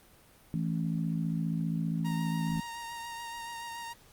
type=harmonic tone; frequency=55 Hz; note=A1; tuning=in tune; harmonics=3 / 4 / 5; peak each=-30 / -35 / -39 dBFS; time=0.54-2.6 s; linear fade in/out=0 ms
type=tone with vibrato; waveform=sawtooth; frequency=932.3 Hz; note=A#5; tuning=in tune; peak=-35 dBFS; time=2.04-3.94 s; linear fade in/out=20 ms; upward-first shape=triangle; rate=7 Hz; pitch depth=23 cents each way
effects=pink hiss -59 dBFS RMS until 4.12 s + Opus 32 kbps